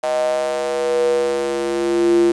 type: tone with high-pass filter sweep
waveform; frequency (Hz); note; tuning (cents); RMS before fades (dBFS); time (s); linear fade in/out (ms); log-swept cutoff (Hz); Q
square; 69.3; C#2; 0; -18; 0.03-2.32; 5; 660 to 330; 8.9
effects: resampled to 22050 Hz + 7-bit